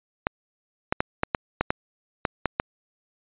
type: clicks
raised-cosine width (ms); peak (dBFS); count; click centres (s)
0.5; -6; 10; 0.269 / 0.925 / 1.005 / 1.234 / 1.348 / 1.61 / 1.705 / 2.252 / 2.457 / 2.599
effects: resampled to 8000 Hz